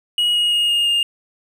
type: tone with pitch steps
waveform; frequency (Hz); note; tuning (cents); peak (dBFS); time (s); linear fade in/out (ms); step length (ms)
triangle; 2901 / 2881 / 2861 / 2841 / 2822; F#7 / F#7 / F7 / F7 / F7; -35 / -47 / +41 / +29 / +17; -13; 0.18-1.03; 2; 170
effects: none